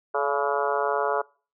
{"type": "harmonic tone with a mistuned harmonic", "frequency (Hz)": 142.5, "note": "C#3", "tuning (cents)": 48, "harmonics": [3, 4, 5, 6, 7, 8, 9, 10], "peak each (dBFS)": [-28, -29, -30, -31, -31, -32, -33, -33], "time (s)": [0.14, 1.22], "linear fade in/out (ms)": 10, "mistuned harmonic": 5, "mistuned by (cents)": -60, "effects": ["noise-tail reverb RT60 0.4 s tail -25 dB re dry"]}